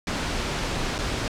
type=noise with dropouts; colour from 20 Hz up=pink; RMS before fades=-27 dBFS; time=0.07-1.28 s; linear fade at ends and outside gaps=2 ms; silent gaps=0.982-0.987 s; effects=low-pass 6000 Hz 12 dB/octave